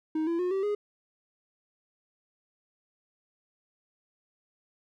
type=tone with pitch steps; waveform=triangle; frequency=313.9 / 336.4 / 360.6 / 386.5 / 414.2 Hz; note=D#4 / E4 / F#4 / G4 / G#4; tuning=+15 / +35 / -45 / -24 / -5 cents; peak=-24 dBFS; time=0.15-0.75 s; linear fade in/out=5 ms; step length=120 ms; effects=none